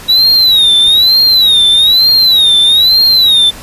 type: tone with vibrato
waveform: triangle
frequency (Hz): 3863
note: B7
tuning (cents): -39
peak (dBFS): -3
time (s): 0.08-3.51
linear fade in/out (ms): 20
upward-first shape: sine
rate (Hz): 1.1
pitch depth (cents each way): 150
effects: pink hiss -30 dBFS RMS until 3.62 s + resampled to 32000 Hz